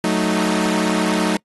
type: chord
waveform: sawtooth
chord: D# diminished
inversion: first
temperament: equal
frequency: 185 / 220 / 311.1 Hz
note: F#3 / A3 / D#4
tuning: 0 / 0 / 0 cents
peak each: -17 dBFS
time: 0.04-1.37 s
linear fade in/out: 2 ms
effects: noise-tail reverb RT60 0.1 s tail -26 dB re dry + AAC 32 kbps